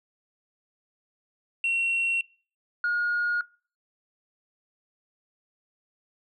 sine tone pair in turn, 2729 / 1434 Hz, F7 / F6, -41 / +45 cents, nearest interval major seventh, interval 1114 cents, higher first, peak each -21 dBFS, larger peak neither, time 1.64-2.21 / 2.84-3.41 s, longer neither, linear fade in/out 2 ms, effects noise-tail reverb RT60 0.4 s tail -24 dB re dry + tanh soft clip ceiling -20 dBFS

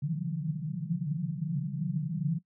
pink band-pass noise, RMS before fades -32 dBFS, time 0.02-2.39 s, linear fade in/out 10 ms, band 140 to 180 Hz, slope 96 dB/octave, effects noise-tail reverb RT60 0.1 s tail -18 dB re dry

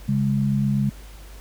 sine tone pair together, 136.69 / 204.8 Hz, C#3 / G#3, -24 / -24 cents, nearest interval perfect fifth, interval 700 cents, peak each -21 dBFS, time 0.08-0.9 s, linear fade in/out 10 ms, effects added 50 Hz sine -39 dBFS peak until 1.4 s + pink hiss -48 dBFS RMS until 1.4 s

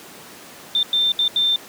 sine tone bursts at uneven times, 3580 Hz, A7, 29 cents sharp, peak -15 dBFS, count 4, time 0.75-0.83 / 0.93-1.12 / 1.19-1.28 / 1.36-1.56 s, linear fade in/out 2 ms, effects pink hiss -40 dBFS RMS until 1.68 s + high-pass 200 Hz 12 dB/octave

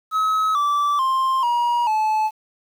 triangle tone with pitch steps, 1282 / 1162.1 / 1053.4 / 954.9 / 865.6 Hz, E6 / D6 / C6 / A#5 / A5, -49 / -19 / +11 / +41 / -29 cents, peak -15 dBFS, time 0.11-2.31 s, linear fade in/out 50 ms, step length 440 ms, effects 8-bit

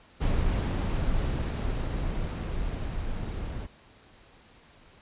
brown noise with level ramp, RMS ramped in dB -25 to -34 dBFS, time 0.2-3.67 s, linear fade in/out 20 ms, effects pink hiss -56 dBFS RMS until 5.01 s + resampled to 8000 Hz

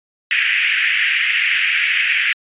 white band-pass noise, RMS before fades -17 dBFS, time 0.31-2.33 s, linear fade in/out 2 ms, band 1700 to 2800 Hz, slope 48 dB/octave, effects resampled to 8000 Hz

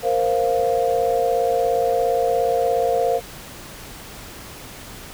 sine chord, Bb suspended second, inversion none, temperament equal, 466.2 / 523.3 / 698.5 Hz, Bb4 / C5 / F5, 0 / 0 / 0 cents, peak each -21 dBFS, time 0.02-3.21 s, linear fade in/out 50 ms, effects pink hiss -38 dBFS RMS until 5.13 s

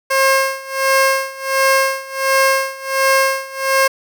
15% pulse tone with tremolo, 536 Hz, C5, 42 cents sharp, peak -4 dBFS, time 0.1-3.88 s, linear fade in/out 10 ms, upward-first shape sine, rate 1.4 Hz, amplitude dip 90%, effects none

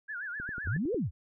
sine tone with vibrato, 1568 Hz, G6, in tune, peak -35 dBFS, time 0.08-0.78 s, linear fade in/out 20 ms, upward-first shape sine, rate 7.7 Hz, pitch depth 190 cents each way
click train, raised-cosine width 3 ms, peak -30 dBFS, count 7, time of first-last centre 0.4-0.945 s, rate 11 Hz
sine exponential two-way sweep, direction up then down, 66.7 to 523.3 to 66.7 Hz, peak -28 dBFS, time 0.64-1.11 s, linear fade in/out 50 ms, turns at 0.94 s
effects none

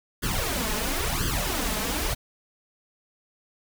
pink noise with flanger, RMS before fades -27 dBFS, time 0.22-2.15 s, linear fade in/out 20 ms, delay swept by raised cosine 0.63 to 4.73 ms, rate 0.97 Hz, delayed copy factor +0.95, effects none

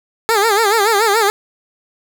15% pulse tone with vibrato, 427.2 Hz, G#4, 49 cents sharp, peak -5 dBFS, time 0.29-1.3 s, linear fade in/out 0 ms, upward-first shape sine, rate 7 Hz, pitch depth 140 cents each way, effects none

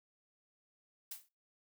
blue noise with exponential decay, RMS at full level -40 dBFS, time 1.11-1.29 s, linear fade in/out 5 ms, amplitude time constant 38 ms, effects noise-tail reverb RT60 0.3 s tail -24 dB re dry

